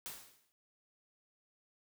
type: noise with exponential decay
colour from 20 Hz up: white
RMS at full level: -42 dBFS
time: 0.06-0.52 s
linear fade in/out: 0 ms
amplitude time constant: 100 ms
effects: none